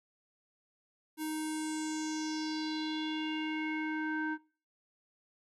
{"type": "tone with low-pass filter sweep", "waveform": "square", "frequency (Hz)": 311.1, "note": "D#4", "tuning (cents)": 0, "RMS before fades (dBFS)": -36, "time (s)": [1.17, 4.38], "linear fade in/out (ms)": 50, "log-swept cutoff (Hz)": [12000, 1400], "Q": 4.2, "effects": ["noise-tail reverb RT60 0.4 s tail -23 dB re dry"]}